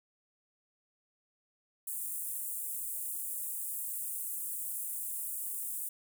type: high-pass noise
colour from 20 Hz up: pink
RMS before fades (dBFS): -38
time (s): 1.87-5.89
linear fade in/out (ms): 5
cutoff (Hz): 8400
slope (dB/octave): 48
effects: none